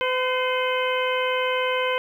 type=harmonic tone with a mistuned harmonic; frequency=509 Hz; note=C5; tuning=48 cents flat; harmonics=1 / 2 / 3 / 4 / 5 / 6; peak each=-24 / -27 / -31 / -30 / -32 / -31 dBFS; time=0.01-1.98 s; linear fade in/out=0 ms; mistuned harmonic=4; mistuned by=+55 cents; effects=9-bit